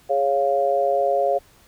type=chord; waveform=sine; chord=Db major; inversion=second; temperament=equal; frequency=415.3 / 554.4 / 698.5 Hz; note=Ab4 / Db5 / F5; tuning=0 / 0 / 0 cents; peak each=-25 / -20 / -21 dBFS; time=0.09-1.39 s; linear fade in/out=20 ms; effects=pink hiss -54 dBFS RMS until 1.67 s